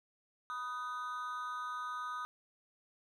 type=tone with amplitude modulation; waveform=triangle; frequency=1244.5 Hz; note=D#6; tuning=in tune; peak=-32 dBFS; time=0.5-2.25 s; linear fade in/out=0 ms; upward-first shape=sine; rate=259 Hz; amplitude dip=90%; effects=none